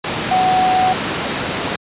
sine tone in noise, 744 Hz, F#5, 9 cents sharp, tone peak -12 dBFS, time 0.31-0.93 s, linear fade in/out 5 ms, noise pink, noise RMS -19 dBFS, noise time 0.04-1.76 s, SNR +4 dB, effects high-pass 150 Hz 12 dB/octave + resampled to 8000 Hz

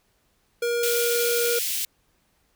square tone, 474.5 Hz, A#4, 31 cents sharp, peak -23 dBFS, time 0.62-1.59 s, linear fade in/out 5 ms
white high-pass noise, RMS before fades -27 dBFS, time 0.83-1.85 s, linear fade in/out 2 ms, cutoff 2300 Hz, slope 24 dB/octave
effects pink hiss -67 dBFS RMS until 2.55 s

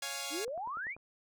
5% pulse chord, Db major, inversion none, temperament equal, 554.4 / 698.5 / 830.6 Hz, Db5 / F5 / Ab5, 0 / 0 / 0 cents, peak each -30 / -30 / -30 dBFS, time 0.02-0.45 s, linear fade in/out 5 ms
sine exponential sweep, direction up, 277.2 to 2501 Hz, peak -36 dBFS, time 0.3-0.96 s, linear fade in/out 50 ms
click train, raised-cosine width 1 ms, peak -38 dBFS, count 6, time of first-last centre 0.48-0.965 s, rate 10.3 Hz
effects none

